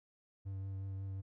triangle tone with vibrato, 96.8 Hz, G2, 21 cents flat, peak -37 dBFS, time 0.45-1.22 s, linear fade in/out 20 ms, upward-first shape triangle, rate 5.5 Hz, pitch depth 18 cents each way, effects none

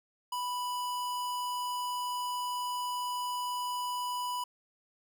square tone, 987.8 Hz, B5, in tune, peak -33 dBFS, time 0.32-4.44 s, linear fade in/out 5 ms, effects none

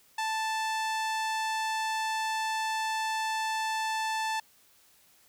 sawtooth tone with low-pass filter, 880 Hz, A5, in tune, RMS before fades -31 dBFS, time 0.18-4.4 s, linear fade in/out 5 ms, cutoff 9000 Hz, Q 0.67, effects white hiss -62 dBFS RMS until 5.28 s

